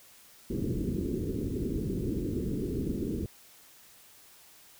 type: low-pass noise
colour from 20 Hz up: white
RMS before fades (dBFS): -32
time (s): 0.5-3.26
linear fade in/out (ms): 2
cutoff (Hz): 400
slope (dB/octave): 48
effects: white hiss -56 dBFS RMS until 4.79 s